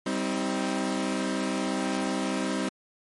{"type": "chord", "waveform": "sawtooth", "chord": "C minor", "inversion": "second", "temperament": "equal with one note detuned", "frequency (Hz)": [196, 261.6, 318.2], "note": ["G3", "C4", "Eb4"], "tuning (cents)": [0, 0, 39], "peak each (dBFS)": [-27, -26, -28], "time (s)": [0.06, 2.69], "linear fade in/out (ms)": 5, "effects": ["MP3 48 kbps"]}